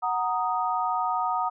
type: chord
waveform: sine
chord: D# minor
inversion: first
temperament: equal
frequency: 740 / 932.3 / 1244.5 Hz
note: F#5 / A#5 / D#6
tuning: 0 / 0 / 0 cents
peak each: -28 dBFS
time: 0.02-1.5 s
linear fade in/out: 20 ms
effects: none